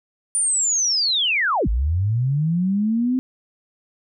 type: linear two-way sweep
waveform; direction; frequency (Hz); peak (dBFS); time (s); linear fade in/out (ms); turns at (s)
sine; down then up; 9397 to 48.8 to 261.3; -17; 0.35-3.19; 0; 1.68
effects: none